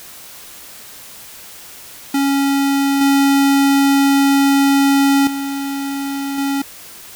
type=tone with level steps; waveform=square; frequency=277.2 Hz; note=C#4; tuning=in tune; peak=-14 / -11 / -21 / -17 dBFS; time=2.14-6.62 s; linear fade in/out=5 ms; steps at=3.01 / 5.27 / 6.38 s; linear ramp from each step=2 ms; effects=white hiss -37 dBFS RMS until 7.15 s